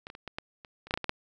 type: clicks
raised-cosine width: 0.3 ms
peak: -25 / -27 / -28 / -22 / -18 / -30 / -30 / -15 / -10 / -18 / -17 / -11 dBFS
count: 12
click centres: 0.069 / 0.101 / 0.151 / 0.277 / 0.385 / 0.648 / 0.87 / 0.909 / 0.94 / 0.975 / 1.043 / 1.094 s
effects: none